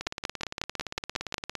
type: two click trains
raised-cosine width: 0.2 ms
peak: -16 / -10 dBFS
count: 28 / 8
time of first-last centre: 0.01-1.553 / 0.07-1.343 s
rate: 17.5 / 5.5 Hz
effects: resampled to 24000 Hz